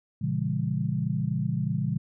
sine chord, A# diminished seventh, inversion none, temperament just, 116.54 / 139.85 / 167.82 / 201.4 Hz, A#2 / C#3 / E3 / G3, 0 / +16 / +31 / +47 cents, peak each -31 / -29 / -30 / -32 dBFS, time 0.21-1.98 s, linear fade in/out 10 ms, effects none

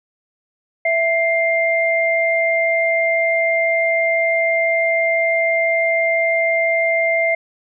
sine tone pair together, 662 / 2102 Hz, E5 / C7, +7 / +7 cents, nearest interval octave + minor sixth, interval 2000 cents, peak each -17 dBFS, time 0.85-7.35 s, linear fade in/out 5 ms, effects none

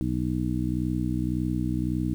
harmonic tone, 61.8 Hz, B1, 2 cents sharp, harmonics 1 / 2 / 3 / 4 / 5, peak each -32 / -30 / -31 / -31 / -30 dBFS, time 0.01-2.14 s, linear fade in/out 0 ms, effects 9-bit

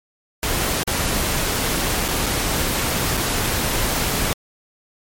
pink noise with dropouts, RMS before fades -21 dBFS, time 0.43-4.33 s, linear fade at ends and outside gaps 0 ms, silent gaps 0.833-0.876 / 2.08-2.086 / 2.261-2.265 / 3.171-3.175 s, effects MP3 64 kbps

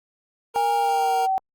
25% pulse tone, 466.3 Hz, A#4, 1 cent sharp, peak -23 dBFS, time 0.54-1.27 s, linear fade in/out 20 ms
sine tone with pitch glide, 815 to 764.8 Hz, G#5 to G5, -33 to -43 cents, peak -19 dBFS, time 0.56-1.38 s, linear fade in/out 0 ms, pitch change -110 cents, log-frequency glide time 0.74-1.16 s
effects Opus 32 kbps

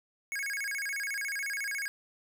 square tone with vibrato, 1900 Hz, A#6, 33 cents sharp, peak -33 dBFS, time 0.32-1.88 s, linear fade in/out 0 ms, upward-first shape square, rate 14 Hz, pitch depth 260 cents each way, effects none

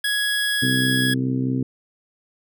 25% pulse tone, 1670 Hz, G#6, 9 cents sharp, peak -16 dBFS, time 0.04-1.14 s, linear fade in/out 5 ms
harmonic tone, 64.7 Hz, C2, 19 cents flat, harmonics 2 / 3 / 4 / 5 / 6 / 7, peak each -24 / -32 / -22 / -33 / -36 / -37 dBFS, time 0.62-1.63 s, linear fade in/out 5 ms
effects none

